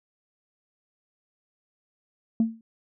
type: tone with exponential decay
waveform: sine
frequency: 225.6 Hz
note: A3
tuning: 44 cents sharp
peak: -14 dBFS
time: 2.4-2.61 s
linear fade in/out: 2 ms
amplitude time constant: 44 ms
effects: tanh soft clip ceiling -14 dBFS